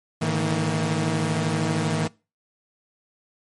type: tone cluster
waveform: sawtooth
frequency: 106.3 / 147.6 / 160.3 / 230.3 Hz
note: G#2 / D3 / E3 / A#3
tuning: +41 / +9 / -48 / -21 cents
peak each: -26 / -27 / -20 / -24 dBFS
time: 0.21-2.08 s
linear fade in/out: 10 ms
effects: noise-tail reverb RT60 0.3 s tail -23 dB re dry + MP3 48 kbps